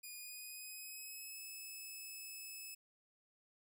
5% pulse tone with pitch glide, 2455 to 2595 Hz, D#7 to E7, -24 to -28 cents, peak -39 dBFS, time 0.03-2.75 s, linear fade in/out 10 ms, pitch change +96 cents, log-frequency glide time 0.16-1.39 s, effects none

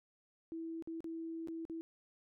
sine tone with dropouts, 327.7 Hz, E4, 10 cents flat, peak -40 dBFS, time 0.52-1.81 s, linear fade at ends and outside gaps 0 ms, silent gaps 0.824-0.874 / 1.005-1.043 / 1.474-1.484 / 1.652-1.698 s, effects none

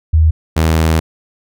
sine / sawtooth tone pair in turn, 79.3 / 80.18 Hz, D#2 / E2, +33 / -47 cents, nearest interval unison, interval 20 cents, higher second, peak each -6 dBFS, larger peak neither, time 0.13-0.31 / 0.56-1 s, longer second, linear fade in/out 10 ms, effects none

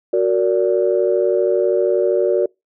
sine chord, Gb augmented, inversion none, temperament just, 370 / 462.5 / 578.1 Hz, Gb4 / Bb4 / D5, 0 / -14 / -27 cents, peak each -16 / -18 / -18 dBFS, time 0.13-2.46 s, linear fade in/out 5 ms, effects noise-tail reverb RT60 0.2 s tail -26 dB re dry + tanh soft clip ceiling -4 dBFS

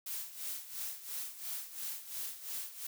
blue noise with tremolo, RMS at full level -39 dBFS, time 0.06-2.87 s, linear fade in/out 5 ms, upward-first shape sine, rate 2.9 Hz, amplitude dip 75%, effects none

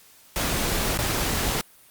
pink noise with dropouts, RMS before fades -25 dBFS, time 0.36-1.61 s, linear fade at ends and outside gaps 0 ms, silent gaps 0.974-0.989 s, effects white hiss -53 dBFS RMS until 1.9 s + Opus 48 kbps

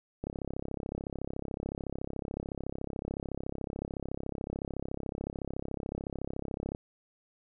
click train, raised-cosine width 2 ms, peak -22 dBFS, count 221, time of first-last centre 0.24-6.749 s, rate 33.8 Hz, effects none

